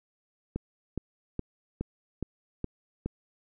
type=click train; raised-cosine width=3 ms; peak=-18 dBFS; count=7; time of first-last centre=0.56-3.06 s; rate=2.4 Hz; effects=none